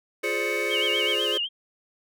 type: tone with pitch glide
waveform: sine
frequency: 2217 to 2230 Hz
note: C#7 to C#7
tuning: 0 to +10 cents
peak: -27 dBFS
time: 0.23-1.16 s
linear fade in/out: 20 ms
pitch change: +10 cents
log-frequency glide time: 0.34-0.58 s
type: chord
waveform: square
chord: D half-diminished seventh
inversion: first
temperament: equal with one note detuned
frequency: 349.2 / 419.4 / 523.3 / 587.3 Hz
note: F4 / Ab4 / C5 / D5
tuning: 0 / +17 / 0 / 0 cents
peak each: -34 / -31 / -33 / -36 dBFS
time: 0.23-1.38 s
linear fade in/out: 10 ms
type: tone with vibrato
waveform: sine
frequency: 3000 Hz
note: F#7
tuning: 23 cents sharp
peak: -24 dBFS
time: 0.69-1.49 s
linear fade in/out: 50 ms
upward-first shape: sine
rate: 7.9 Hz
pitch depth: 120 cents each way
effects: none